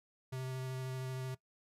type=tone with vibrato; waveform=square; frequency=130 Hz; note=C3; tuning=11 cents flat; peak=-39 dBFS; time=0.32-1.35 s; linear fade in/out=10 ms; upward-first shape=square; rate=13 Hz; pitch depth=9 cents each way; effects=noise-tail reverb RT60 0.1 s tail -18 dB re dry + resampled to 32000 Hz